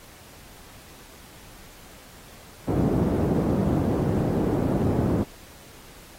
pink band-pass noise, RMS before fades -23 dBFS, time 2.67-5.24 s, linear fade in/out 20 ms, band 110 to 410 Hz, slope 12 dB/octave, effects pink hiss -48 dBFS RMS until 6.18 s + AAC 48 kbps

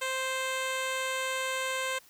10% pulse tone with low-pass filter, 523 Hz, C5, 1 cent flat, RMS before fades -32 dBFS, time 0.01-1.99 s, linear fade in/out 10 ms, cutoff 10000 Hz, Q 0.97, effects white hiss -58 dBFS RMS until 2.09 s

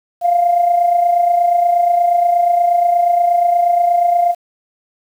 sine tone with amplitude modulation, 698 Hz, F5, 1 cent flat, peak -7 dBFS, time 0.21-4.35 s, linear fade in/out 50 ms, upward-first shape sine, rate 28.4 Hz, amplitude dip 55%, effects tanh soft clip ceiling -3 dBFS + 7-bit

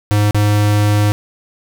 square tone with dropouts, 104.1 Hz, G#2, 5 cents sharp, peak -11 dBFS, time 0.11-1.12 s, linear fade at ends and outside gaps 0 ms, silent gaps 0.309-0.346 s, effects none

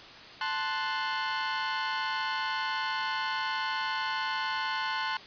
sawtooth chord, F# diminished, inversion first, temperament equal, 880 / 1046.5 / 1480 Hz, A5 / C6 / F#6, 0 / 0 / 0 cents, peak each -30 dBFS, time 0.41-5.17 s, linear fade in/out 2 ms, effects white hiss -47 dBFS RMS until 5.26 s + resampled to 11025 Hz

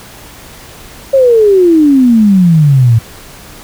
sine exponential sweep, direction down, 554.4 to 110.2 Hz, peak -3 dBFS, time 1.13-2.99 s, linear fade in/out 10 ms, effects pink hiss -33 dBFS RMS until 3.63 s

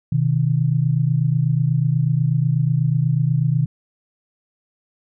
sine tone pair together, 127.39 / 155.56 Hz, C3 / D#3, -46 / 0 cents, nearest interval minor third, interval 346 cents, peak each -18 / -18 dBFS, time 0.12-3.66 s, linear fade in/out 5 ms, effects none

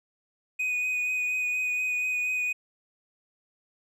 triangle tone with vibrato, 2489 Hz, D#7, in tune, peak -24 dBFS, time 0.59-2.53 s, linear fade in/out 10 ms, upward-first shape sine, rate 4.2 Hz, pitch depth 15 cents each way, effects none

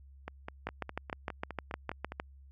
two click trains, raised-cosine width 0.5 ms, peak -24 / -19 dBFS, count 10 / 11, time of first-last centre 0.28-2.12 / 0.67-2.199 s, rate 4.89 / 6.54 Hz, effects added 68 Hz sine -52 dBFS peak until 2.51 s

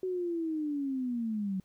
sine linear sweep, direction down, 375.9 to 185 Hz, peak -30 dBFS, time 0.03-1.6 s, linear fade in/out 2 ms, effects pink hiss -71 dBFS RMS until 1.64 s

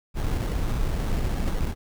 brown noise with sample-and-hold, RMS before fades -25 dBFS, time 0.14-1.75 s, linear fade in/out 50 ms, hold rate 2450 Hz, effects none

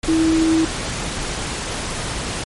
sine tone in noise, 322.6 Hz, E4, 37 cents flat, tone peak -13 dBFS, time 0.08-0.65 s, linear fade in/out 5 ms, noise pink, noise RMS -25 dBFS, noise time 0.03-2.44 s, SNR +9 dB, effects low-pass 12000 Hz 12 dB/octave + MP3 48 kbps

